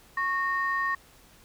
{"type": "tone pair together", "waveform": "sine", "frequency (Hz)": [1101.8, 1844], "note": ["C#6", "A#6"], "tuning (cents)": [-11, -19], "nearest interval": "major sixth", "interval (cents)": 892, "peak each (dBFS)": -27, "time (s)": [0.17, 0.95], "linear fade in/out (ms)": 5, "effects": ["tanh soft clip ceiling -18 dBFS", "pink hiss -56 dBFS RMS until 1.44 s"]}